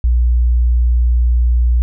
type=tone; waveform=sine; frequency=60 Hz; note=B1; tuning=49 cents flat; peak=-9 dBFS; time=0.04-1.82 s; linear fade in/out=0 ms; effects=none